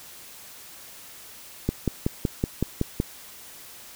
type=click train; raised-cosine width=3 ms; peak=-9 dBFS; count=8; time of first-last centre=1.69-3.001 s; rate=5.34 Hz; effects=white hiss -45 dBFS RMS until 3.95 s